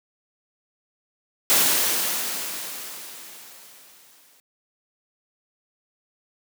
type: noise with exponential decay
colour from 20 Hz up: white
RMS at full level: -17 dBFS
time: 1.5-4.4 s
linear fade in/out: 0 ms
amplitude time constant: 630 ms
effects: high-pass 200 Hz 12 dB/octave